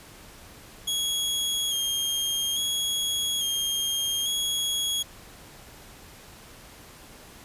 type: tone with vibrato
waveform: sawtooth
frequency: 3273 Hz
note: G#7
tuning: 26 cents flat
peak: -22 dBFS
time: 0.87-5.03 s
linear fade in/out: 10 ms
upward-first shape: square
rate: 0.59 Hz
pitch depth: 28 cents each way
effects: pink hiss -48 dBFS RMS until 7.44 s + resampled to 32000 Hz

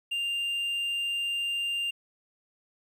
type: tone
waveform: triangle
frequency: 2794 Hz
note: F7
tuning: in tune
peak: -26 dBFS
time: 0.11-1.91 s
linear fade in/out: 10 ms
effects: 11-bit

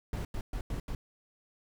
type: noise bursts at uneven times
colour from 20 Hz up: brown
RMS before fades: -35 dBFS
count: 5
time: 0.13-0.25 / 0.34-0.41 / 0.53-0.61 / 0.7-0.8 / 0.88-0.95 s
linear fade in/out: 2 ms
effects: none

